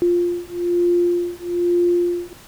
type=beating tone pair; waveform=sine; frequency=349.2 / 350.3 Hz; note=F4 / F4; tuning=0 / +5 cents; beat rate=1.1 Hz; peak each=-19 dBFS; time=0.02-2.33 s; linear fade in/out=0 ms; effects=pink hiss -44 dBFS RMS until 2.47 s